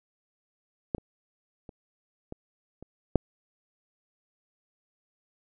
clicks, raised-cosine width 2 ms, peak -14 / -28 / -30 / -24 / -30 / -6 dBFS, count 6, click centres 0.948 / 0.982 / 1.692 / 2.324 / 2.826 / 3.157 s, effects none

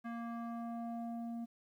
square tone with low-pass filter sweep, 233.1 Hz, A#3, in tune, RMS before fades -42 dBFS, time 0.04-1.46 s, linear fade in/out 20 ms, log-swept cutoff 1600 to 470 Hz, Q 2, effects 12-bit

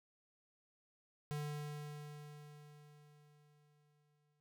square tone with exponential decay, 148.2 Hz, D3, 16 cents sharp, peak -39 dBFS, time 1.31-4.4 s, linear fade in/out 0 ms, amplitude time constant 670 ms, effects none

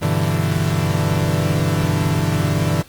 40% pulse chord, E minor seventh, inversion first, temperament equal, 98 / 123.47 / 146.83 / 164.81 Hz, G2 / B2 / D3 / E3, 0 / 0 / 0 / 0 cents, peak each -21 / -24 / -20 / -20 dBFS, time 0.01-2.83 s, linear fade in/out 20 ms, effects pink hiss -46 dBFS RMS until 2.88 s + Opus 24 kbps

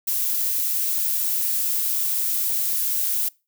violet noise, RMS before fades -23 dBFS, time 0.07-3.29 s, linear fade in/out 10 ms, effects noise-tail reverb RT60 0.3 s tail -25 dB re dry

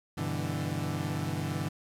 30% pulse chord, E minor seventh, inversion first, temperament equal with one note detuned, 98 / 125.34 / 146.83 / 164.81 Hz, G2 / B2 / D3 / E3, 0 / +26 / 0 / 0 cents, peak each -34 / -36 / -32 / -34 dBFS, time 0.17-1.69 s, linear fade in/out 10 ms, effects resampled to 32000 Hz + 10-bit

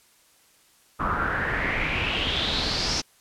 pink noise with low-pass filter sweep, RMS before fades -26 dBFS, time 0.99-3.02 s, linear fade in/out 20 ms, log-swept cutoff 1200 to 5600 Hz, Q 5.5, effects white hiss -59 dBFS RMS until 3.2 s + low-pass 12000 Hz 12 dB/octave

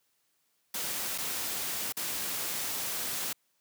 white noise with dropouts, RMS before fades -34 dBFS, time 0.74-3.33 s, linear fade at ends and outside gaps 5 ms, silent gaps 1.179-1.183 / 1.924-1.968 s, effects white hiss -74 dBFS RMS until 3.6 s + high-pass 100 Hz 12 dB/octave

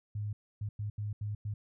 sine tone bursts at uneven times, 104.5 Hz, G#2, 11 cents sharp, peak -33 dBFS, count 6, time 0.15-0.33 / 0.61-0.69 / 0.79-0.9 / 0.98-1.13 / 1.21-1.35 / 1.45-1.54 s, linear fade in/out 5 ms, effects none

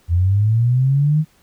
sine linear sweep, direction up, 82.41 to 158 Hz, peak -12 dBFS, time 0.08-1.25 s, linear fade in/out 50 ms, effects pink hiss -56 dBFS RMS until 1.42 s

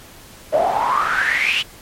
pink noise with band-pass filter sweep, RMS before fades -18 dBFS, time 0.52-1.63 s, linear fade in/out 20 ms, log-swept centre 590 to 3000 Hz, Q 9.3, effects pink hiss -42 dBFS RMS until 1.81 s + MP3 64 kbps

